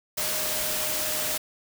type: tone in noise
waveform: sine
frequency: 617 Hz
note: D#5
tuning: 15 cents flat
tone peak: -37 dBFS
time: 0.17-1.38 s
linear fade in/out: 10 ms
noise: white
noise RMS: -28 dBFS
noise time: 0.17-1.38 s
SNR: -12 dB
effects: none